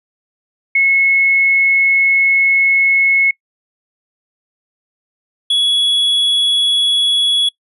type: tone pair in turn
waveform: sine / triangle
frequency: 2185 / 3370 Hz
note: C#7 / G#7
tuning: -26 / +25 cents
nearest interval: minor sixth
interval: 751 cents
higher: second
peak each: -9 dBFS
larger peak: neither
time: 0.75-3.31 / 5.5-7.49 s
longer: first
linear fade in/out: 5 ms
effects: noise-tail reverb RT60 0.1 s tail -24 dB re dry + resampled to 32000 Hz